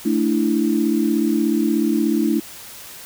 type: chord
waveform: sine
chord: A suspended fourth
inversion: none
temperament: just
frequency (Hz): 220 / 293.3 / 330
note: A3 / D4 / E4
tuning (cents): 0 / -2 / +2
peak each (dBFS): -20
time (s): 0.05-2.4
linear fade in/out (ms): 10
effects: white hiss -38 dBFS RMS until 3.05 s